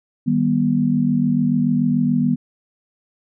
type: chord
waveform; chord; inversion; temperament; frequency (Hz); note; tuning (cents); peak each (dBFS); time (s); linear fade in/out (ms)
sine; Eb augmented; none; equal with one note detuned; 155.56 / 196 / 242.8; Eb3 / G3 / B3; 0 / 0 / -29; -21 / -21 / -17; 0.26-2.36; 20
effects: none